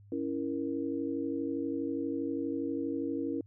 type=chord; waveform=sine; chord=A# diminished; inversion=first; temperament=equal with one note detuned; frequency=277.2 / 329.6 / 468.3 Hz; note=C#4 / E4 / A#4; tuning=0 / 0 / +8 cents; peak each=-34 / -35 / -38 dBFS; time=0.12-3.41 s; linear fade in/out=2 ms; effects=added 101 Hz sine -53 dBFS peak until 3.46 s